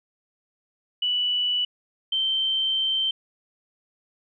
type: tone pair in turn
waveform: sine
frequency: 2960 / 3116 Hz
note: F#7 / G7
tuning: 0 / -11 cents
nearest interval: minor second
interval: 89 cents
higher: second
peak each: -21 dBFS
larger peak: neither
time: 1.02-1.65 / 2.12-3.11 s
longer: second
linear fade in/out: 5 ms
effects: none